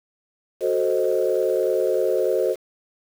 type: chord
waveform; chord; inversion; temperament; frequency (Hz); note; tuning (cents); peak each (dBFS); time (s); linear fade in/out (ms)
sine; F# diminished seventh; none; equal; 370 / 440 / 523.3 / 622.3; F#4 / A4 / C5 / Eb5; 0 / 0 / 0 / 0; -23 / -23 / -22 / -26; 0.6-2.56; 50
effects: tanh soft clip ceiling -9 dBFS + 7-bit